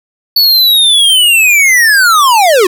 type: linear sweep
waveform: square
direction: down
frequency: 4493 to 341.7 Hz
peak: -5 dBFS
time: 0.36-2.67 s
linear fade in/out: 5 ms
effects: none